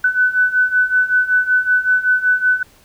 sine beating tone pair, 1497 / 1502.3 Hz, F#6 / F#6, +20 / +26 cents, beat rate 5.3 Hz, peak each -17 / -14 dBFS, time 0.04-2.63 s, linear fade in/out 5 ms, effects pink hiss -50 dBFS RMS until 2.84 s

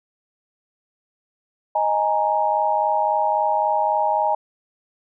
sine chord, D# suspended fourth, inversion none, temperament just, 622.3 / 829.7 / 933.4 Hz, D#5 / G#5 / A#5, 0 / -2 / +2 cents, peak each -23 / -20 / -22 dBFS, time 1.75-4.35 s, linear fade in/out 5 ms, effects none

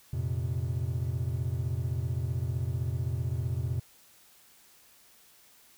triangle chord, F suspended fourth, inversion none, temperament equal with one note detuned, 87.31 / 115.2 / 130.81 Hz, F2 / Bb2 / C3, 0 / -20 / 0 cents, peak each -31 dBFS, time 0.13-3.8 s, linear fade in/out 5 ms, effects white hiss -59 dBFS RMS until 5.77 s

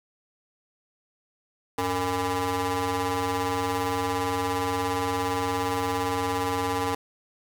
20% pulse ring-modulated tone, 180.1 Hz, F#3, 46 cents flat, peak -17 dBFS, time 1.78-6.95 s, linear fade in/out 5 ms, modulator 639 Hz, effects none

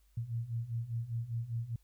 sine beating tone pair, 113.4 / 118.4 Hz, A#2 / A#2, -47 / +27 cents, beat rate 5 Hz, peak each -39 / -36 dBFS, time 0.17-1.76 s, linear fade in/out 5 ms, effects added 50 Hz sine -64 dBFS peak until 1.83 s + white hiss -75 dBFS RMS until 1.83 s

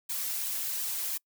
blue noise with flanger, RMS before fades -33 dBFS, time 0.09-1.18 s, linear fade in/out 10 ms, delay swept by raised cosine 1.4 to 4.9 ms, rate 2.8 Hz, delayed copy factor -0.85, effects noise-tail reverb RT60 0.1 s tail -26 dB re dry

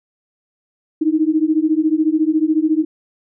sine beating tone pair, 306.3 / 320.3 Hz, D#4 / E4, -27 / -50 cents, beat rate 14 Hz, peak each -16 dBFS, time 1.01-2.85 s, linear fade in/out 10 ms, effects none

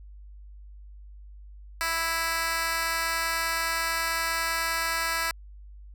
10% pulse tone with high-pass filter, 329.6 Hz, E4, in tune, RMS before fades -28 dBFS, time 1.81-5.31 s, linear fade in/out 0 ms, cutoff 1300 Hz, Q 0.76, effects added 50 Hz sine -43 dBFS peak until 5.94 s

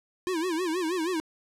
square tone with vibrato, 342.9 Hz, F4, 32 cents flat, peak -27 dBFS, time 0.27-1.2 s, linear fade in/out 0 ms, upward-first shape sine, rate 6.3 Hz, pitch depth 160 cents each way, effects low-pass 11000 Hz 12 dB/octave

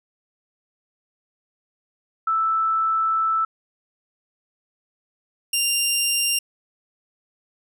sine / 15% pulse tone pair in turn, 1318.5 / 2788 Hz, E6 / F7, 0 / -4 cents, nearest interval octave + minor second, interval 1296 cents, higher second, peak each -18 / -12 dBFS, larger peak second, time 2.27-3.45 / 5.53-6.39 s, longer first, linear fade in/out 5 ms, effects none

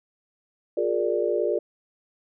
sine chord, Bb dominant seventh, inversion second, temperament equal with one note detuned, 358.2 / 415.3 / 466.2 / 587.3 Hz, F4 / Ab4 / Bb4 / D5, +44 / 0 / 0 / 0 cents, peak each -27 dBFS, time 0.77-1.59 s, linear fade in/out 5 ms, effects none

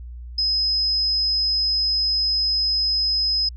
sine tone, 5080 Hz, D#8, 35 cents sharp, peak -18 dBFS, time 0.38-3.49 s, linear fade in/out 5 ms, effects added 60 Hz sine -33 dBFS peak until 3.56 s

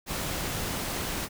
pink noise, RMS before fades -32 dBFS, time 0.06-1.29 s, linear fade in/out 50 ms, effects none

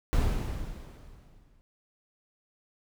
brown noise with exponential decay, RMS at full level -23 dBFS, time 0.13-1.61 s, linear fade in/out 0 ms, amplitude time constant 320 ms, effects none

